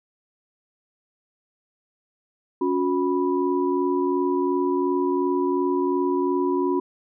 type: tone cluster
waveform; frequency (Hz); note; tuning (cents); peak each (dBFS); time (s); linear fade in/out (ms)
sine; 280.1 / 362.9 / 984; C#4 / F#4 / B5; +18 / -34 / -7; -24 / -22 / -28; 2.61-6.8; 5
effects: none